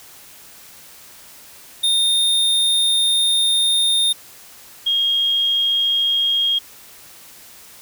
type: tone pair in turn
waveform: square / sine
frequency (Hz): 3651 / 3253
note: A#7 / G#7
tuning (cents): -37 / -37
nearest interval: major second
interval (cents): 200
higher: first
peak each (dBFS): -15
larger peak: neither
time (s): 1.83-4.13 / 4.86-6.59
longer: first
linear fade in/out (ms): 10
effects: white hiss -43 dBFS RMS until 7.81 s